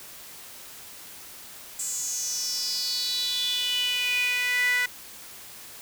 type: tone with high-pass filter sweep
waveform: sawtooth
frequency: 493.9 Hz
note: B4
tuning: in tune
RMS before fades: -27 dBFS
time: 1.79-4.86 s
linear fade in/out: 5 ms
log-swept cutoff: 7600 to 1800 Hz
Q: 7.1
effects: white hiss -44 dBFS RMS until 5.81 s